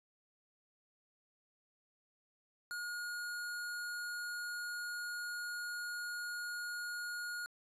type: tone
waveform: square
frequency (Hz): 1436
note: F6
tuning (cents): +48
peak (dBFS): -40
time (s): 2.71-7.46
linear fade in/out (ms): 0
effects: resampled to 32000 Hz